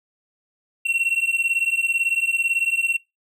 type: beating tone pair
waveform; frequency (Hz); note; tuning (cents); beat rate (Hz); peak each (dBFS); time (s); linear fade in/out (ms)
triangle; 2718 / 2736; F7 / F7; -48 / -36; 18; -20; 0.85-2.97; 10
effects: noise-tail reverb RT60 0.2 s tail -21 dB re dry